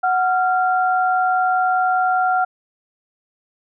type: tone pair together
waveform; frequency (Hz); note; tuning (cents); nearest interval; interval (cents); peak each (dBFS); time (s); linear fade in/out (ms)
sine; 740 / 1384.9; F#5 / F6; 0 / -15; major seventh; 1085; -16 / -20; 0.03-2.45; 10
effects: none